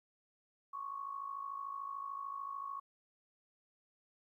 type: tone with amplitude modulation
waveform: sine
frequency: 1108.7 Hz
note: C#6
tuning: in tune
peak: -37 dBFS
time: 0.73-2.8 s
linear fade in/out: 10 ms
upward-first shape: sine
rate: 53.5 Hz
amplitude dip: 70%
effects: 13-bit